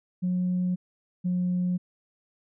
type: tone pair in turn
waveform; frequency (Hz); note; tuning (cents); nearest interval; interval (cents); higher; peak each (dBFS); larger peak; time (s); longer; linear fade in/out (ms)
sine; 181 / 179.85; F#3 / F#3; -38 / -49; unison; 11; first; -22; neither; 0.22-0.76 / 1.24-1.78; neither; 20
effects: tanh soft clip ceiling -20 dBFS